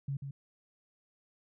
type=tone with echo; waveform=sine; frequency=138.59 Hz; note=C#3; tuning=in tune; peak=-32 dBFS; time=0.08-0.17 s; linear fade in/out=5 ms; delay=140 ms; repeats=1; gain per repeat=-6 dB; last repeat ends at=0.31 s; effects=none